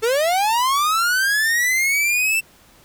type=linear sweep; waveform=45% pulse; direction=up; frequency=430.4 to 2683 Hz; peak=-16 dBFS; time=0.02-2.41 s; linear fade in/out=20 ms; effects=pink hiss -51 dBFS RMS until 2.84 s